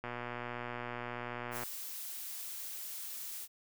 click train, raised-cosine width 0.5 ms, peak -25 dBFS, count 194, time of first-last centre 0.04-1.635 s, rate 121 Hz
blue noise, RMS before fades -43 dBFS, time 1.51-3.48 s, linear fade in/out 50 ms
effects none

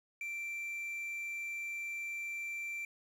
triangle tone with quantisation, 2349 Hz, D7, in tune, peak -36 dBFS, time 0.21-2.85 s, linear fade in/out 2 ms, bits 10, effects none

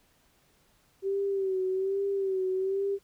sine tone with vibrato, 385.3 Hz, G4, 30 cents flat, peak -26 dBFS, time 1.02-2.99 s, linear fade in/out 50 ms, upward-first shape sine, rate 1.2 Hz, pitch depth 54 cents each way, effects pink hiss -66 dBFS RMS until 3.03 s

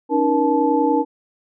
sine tone cluster, 281.1 / 311.5 / 475.6 / 869 Hz, C#4 / D#4 / A#4 / A5, +24 / +2 / +35 / -22 cents, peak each -20 dBFS, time 0.09-1.05 s, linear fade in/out 50 ms, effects none

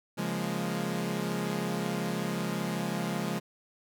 sawtooth chord, Bb minor seventh, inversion first, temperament equal, 138.59 / 174.61 / 207.7 / 233.1 Hz, Db3 / F3 / Ab3 / Bb3, 0 / 0 / 0 / 0 cents, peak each -34 / -30 / -30 / -35 dBFS, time 0.17-3.4 s, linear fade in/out 20 ms, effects none

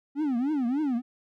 triangle tone with vibrato, 270 Hz, C#4, 45 cents flat, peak -22 dBFS, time 0.15-1.02 s, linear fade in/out 50 ms, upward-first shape triangle, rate 3.4 Hz, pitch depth 290 cents each way, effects none

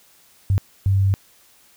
sine tone bursts at uneven times, 97.3 Hz, G2, 12 cents flat, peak -14 dBFS, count 2, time 0.5-0.58 / 0.86-1.14 s, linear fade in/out 0 ms, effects white hiss -54 dBFS RMS until 1.76 s

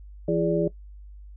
sine tone cluster, 168.9 / 336.6 / 413.3 / 584 Hz, E3 / E4 / G#4 / D5, +42 / +36 / -8 / -10 cents, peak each -26 dBFS, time 0.28-0.68 s, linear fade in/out 5 ms, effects noise-tail reverb RT60 0.1 s tail -18 dB re dry + added 50 Hz sine -41 dBFS peak until 1.36 s

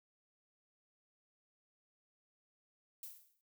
violet noise with exponential decay, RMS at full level -45 dBFS, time 3.03-3.41 s, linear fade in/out 1 ms, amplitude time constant 81 ms, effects noise-tail reverb RT60 0.1 s tail -17 dB re dry

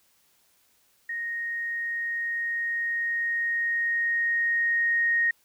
sine tone with level ramp, 1864.7 Hz, A#6, in tune, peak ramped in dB -29 to -20 dBFS, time 1.09-5.31 s, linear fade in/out 5 ms, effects white hiss -65 dBFS RMS until 5.44 s

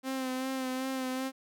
sawtooth tone with vibrato, 260.8 Hz, C4, 5 cents flat, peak -28 dBFS, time 0.03-1.32 s, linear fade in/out 50 ms, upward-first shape sine, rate 2.6 Hz, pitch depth 29 cents each way, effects none

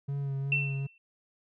triangle tone with vibrato, 138.59 Hz, C#3, in tune, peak -28 dBFS, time 0.08-0.87 s, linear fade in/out 10 ms, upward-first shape sine, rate 2.6 Hz, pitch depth 28 cents each way
sine tone with exponential decay, 2692 Hz, E7, 36 cents sharp, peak -22 dBFS, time 0.52-0.98 s, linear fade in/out 2 ms, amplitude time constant 99 ms
effects none

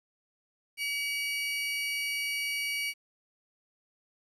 35% pulse tone pair together, 2278 / 2870 Hz, C#7 / F7, +47 / +47 cents, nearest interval major third, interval 400 cents, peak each -29 / -36 dBFS, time 0.77-2.94 s, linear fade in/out 50 ms, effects resampled to 32000 Hz + 10-bit

